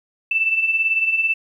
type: beating tone pair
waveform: sine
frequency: 2637 / 2655 Hz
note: E7 / E7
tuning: 0 / +12 cents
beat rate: 18 Hz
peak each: -24 / -17 dBFS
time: 0.31-1.34 s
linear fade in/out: 5 ms
effects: 9-bit